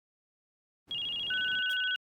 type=noise; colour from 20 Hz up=brown; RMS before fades=-47 dBFS; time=0.87-1.61 s; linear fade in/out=20 ms
type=tone with vibrato; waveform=sine; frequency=3057 Hz; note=G7; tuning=44 cents flat; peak=-32 dBFS; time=0.91-1.96 s; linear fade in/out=0 ms; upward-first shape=square; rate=14 Hz; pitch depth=130 cents each way
type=tone; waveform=sine; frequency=1500 Hz; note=F#6; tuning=23 cents sharp; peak=-30 dBFS; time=1.3-1.96 s; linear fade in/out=5 ms
type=noise with exponential decay; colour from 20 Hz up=white; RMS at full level=-44 dBFS; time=1.71-1.78 s; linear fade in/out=1 ms; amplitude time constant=15 ms
effects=high-pass 150 Hz 12 dB/octave + AAC 64 kbps